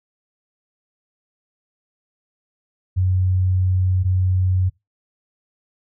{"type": "tone pair in turn", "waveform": "sine", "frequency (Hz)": [92.5, 92.5], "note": ["F#2", "F#2"], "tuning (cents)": [0, 0], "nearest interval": "unison", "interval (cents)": 0, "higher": "neither", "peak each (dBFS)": -15, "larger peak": "neither", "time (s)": [[2.96, 4.04], [4.04, 4.7]], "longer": "first", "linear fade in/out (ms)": 20, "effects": ["noise-tail reverb RT60 0.2 s tail -22 dB re dry"]}